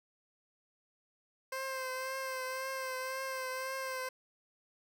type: tone with vibrato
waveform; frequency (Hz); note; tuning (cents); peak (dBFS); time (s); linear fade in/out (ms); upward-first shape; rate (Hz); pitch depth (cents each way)
15% pulse; 523.3; C5; 0; -30; 1.52-4.09; 5; triangle; 1.9; 32
effects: none